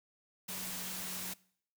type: tone in noise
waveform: sine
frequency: 185 Hz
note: F#3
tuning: in tune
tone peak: -49 dBFS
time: 0.48-1.34 s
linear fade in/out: 10 ms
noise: white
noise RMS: -41 dBFS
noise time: 0.48-1.34 s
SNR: -11 dB
effects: noise-tail reverb RT60 0.6 s tail -22 dB re dry